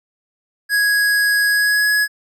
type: tone with pitch glide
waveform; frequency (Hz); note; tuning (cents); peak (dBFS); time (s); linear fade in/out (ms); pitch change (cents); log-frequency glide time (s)
square; 1661.2 to 1681.5; G#6 to G#6; 0 to +21; -14; 0.69-2.08; 50; +21; 1.48-1.89
effects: resampled to 32000 Hz